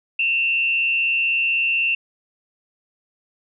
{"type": "tone with frequency modulation", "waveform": "sine", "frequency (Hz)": 2700, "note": "E7", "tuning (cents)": 41, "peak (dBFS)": -17, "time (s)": [0.19, 1.95], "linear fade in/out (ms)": 5, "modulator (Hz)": 136, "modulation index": 0.51, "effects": []}